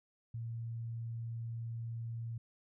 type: tone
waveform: sine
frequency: 115.4 Hz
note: A#2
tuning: 17 cents flat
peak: -38 dBFS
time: 0.34-2.38 s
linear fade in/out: 5 ms
effects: none